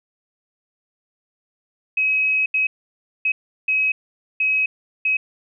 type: tone bursts at uneven times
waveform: sine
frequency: 2549 Hz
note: D#7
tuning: 41 cents sharp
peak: -16 dBFS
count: 6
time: 1.97-2.46 / 2.54-2.67 / 3.25-3.32 / 3.68-3.92 / 4.4-4.66 / 5.05-5.17 s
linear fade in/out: 5 ms
effects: none